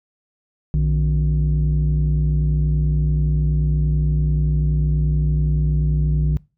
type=tone pair together; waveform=sine; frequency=60.44 / 152.2 Hz; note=B1 / D#3; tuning=-37 / -38 cents; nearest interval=octave + major third; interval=1599 cents; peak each=-16 dBFS; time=0.74-6.37 s; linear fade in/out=0 ms; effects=noise-tail reverb RT60 0.3 s tail -23 dB re dry + tanh soft clip ceiling -12 dBFS